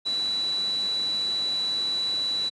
sine tone in noise, 3951 Hz, B7, in tune, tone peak -24 dBFS, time 0.05-2.5 s, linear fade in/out 20 ms, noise pink, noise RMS -40 dBFS, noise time 0.05-2.5 s, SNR +13 dB, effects high-pass 200 Hz 12 dB/octave + resampled to 22050 Hz

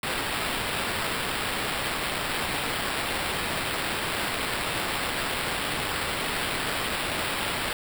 blue noise with sample-and-hold, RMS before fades -29 dBFS, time 0.03-7.73 s, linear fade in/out 2 ms, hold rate 6300 Hz, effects none

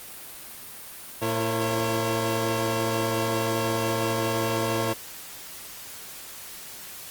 25% pulse tone cluster, 113.7 / 335.4 / 454.1 / 544 Hz, A#2 / E4 / A#4 / C#5, -43 / +30 / -45 / -33 cents, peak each -26 dBFS, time 1.21-4.94 s, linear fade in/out 20 ms, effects white hiss -41 dBFS RMS until 7.1 s + Opus 32 kbps

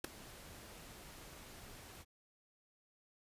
pink noise with ADSR envelope, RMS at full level -36 dBFS, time 0.04-2.05 s, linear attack 4 ms, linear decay 8 ms, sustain -18 dB, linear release 43 ms, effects resampled to 32000 Hz

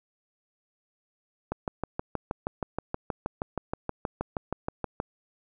click train, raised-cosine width 1 ms, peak -15 dBFS, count 23, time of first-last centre 1.52-5.001 s, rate 6.32 Hz, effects none

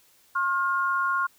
sine tone pair together, 1079 / 1414.5 Hz, C#6 / F6, -47 / +22 cents, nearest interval perfect fourth, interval 469 cents, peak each -25 dBFS, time 0.35-1.27 s, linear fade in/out 10 ms, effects white hiss -60 dBFS RMS until 1.38 s

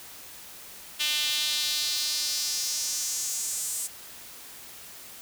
sawtooth tone with high-pass filter sweep, 299.5 Hz, D4, 34 cents sharp, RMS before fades -29 dBFS, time 0.99-3.88 s, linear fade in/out 20 ms, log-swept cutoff 3100 to 8300 Hz, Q 2.6, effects white hiss -45 dBFS RMS until 5.21 s

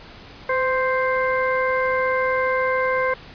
harmonic tone with a mistuned harmonic, 523.3 Hz, C5, in tune, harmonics 1 / 2 / 3 / 4, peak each -21 / -24 / -26 / -27 dBFS, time 0.49-3.14 s, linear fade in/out 5 ms, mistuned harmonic 1, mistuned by -30 cents, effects pink hiss -42 dBFS RMS until 3.34 s + resampled to 11025 Hz

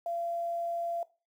sine tone with quantisation, 683 Hz, F5, 39 cents flat, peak -31 dBFS, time 0.06-1.03 s, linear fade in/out 2 ms, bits 10, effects noise-tail reverb RT60 0.3 s tail -18 dB re dry

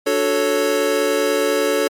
square chord, D major seventh, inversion none, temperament equal, 293.7 / 370 / 440 / 554.4 Hz, D4 / F#4 / A4 / C#5, 0 / 0 / 0 / 0 cents, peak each -25 / -25 / -20 / -21 dBFS, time 0.06-1.88 s, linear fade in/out 10 ms, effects MP3 64 kbps

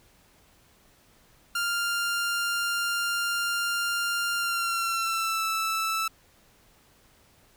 sawtooth tone with pitch glide, 1396.9 to 1318.5 Hz, F6 to E6, 0 to 0 cents, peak -22 dBFS, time 1.55-6.08 s, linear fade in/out 5 ms, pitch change -100 cents, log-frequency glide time 4.36-5.44 s, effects pink hiss -60 dBFS RMS until 7.56 s

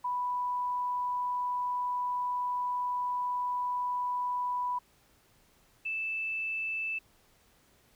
sine tone pair in turn, 987.8 / 2637 Hz, B5 / E7, 0 / 0 cents, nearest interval octave + perfect fourth, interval 1700 cents, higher second, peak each -29 / -31 dBFS, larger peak first, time 0.04-4.79 / 5.85-6.99 s, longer first, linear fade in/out 10 ms, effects pink hiss -65 dBFS RMS until 7.95 s

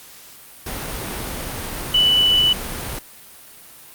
sine tone in noise, 2975 Hz, F#7, 9 cents sharp, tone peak -12 dBFS, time 1.94-2.53 s, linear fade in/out 5 ms, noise pink, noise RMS -28 dBFS, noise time 0.66-2.99 s, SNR +13 dB, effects white hiss -43 dBFS RMS until 3.94 s + Opus 48 kbps

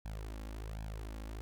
sawtooth tone with flanger, 53.5 Hz, A1, 48 cents flat, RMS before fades -43 dBFS, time 0.05-1.41 s, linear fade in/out 0 ms, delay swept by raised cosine 1.2 to 3.7 ms, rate 1.3 Hz, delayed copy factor +0.9, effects none

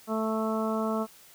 harmonic tone, 220 Hz, A3, in tune, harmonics 1 / 2 / 3 / 4 / 5 / 6, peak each -29 / -33 / -33 / -39 / -36 / -37 dBFS, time 0.07-1.07 s, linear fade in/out 50 ms, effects white hiss -54 dBFS RMS until 1.34 s

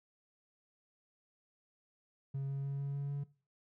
triangle tone with pitch steps, 137.1 / 138.05 / 139.01 / 139.98 / 140.95 / 141.93 Hz, C#3 / C#3 / C#3 / C#3 / C#3 / C#3, -19 / -7 / +5 / +17 / +29 / +41 cents, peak -32 dBFS, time 2.34-3.24 s, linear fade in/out 10 ms, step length 150 ms, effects noise-tail reverb RT60 0.4 s tail -22 dB re dry + tanh soft clip ceiling -30 dBFS

